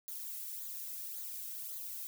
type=noise with flanger; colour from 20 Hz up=violet; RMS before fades=-43 dBFS; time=0.08-2.07 s; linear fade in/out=0 ms; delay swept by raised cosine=0.36 to 1.76 ms; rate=1.8 Hz; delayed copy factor=-0.7; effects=none